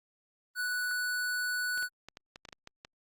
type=tone; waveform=square; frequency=1480 Hz; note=F#6; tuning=in tune; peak=-31 dBFS; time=0.55-1.89 s; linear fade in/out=50 ms
type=clicks; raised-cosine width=0.2 ms; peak=-28 dBFS; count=10; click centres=1.776 / 1.827 / 2.086 / 2.171 / 2.359 / 2.452 / 2.488 / 2.528 / 2.674 / 2.849 s
effects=Opus 24 kbps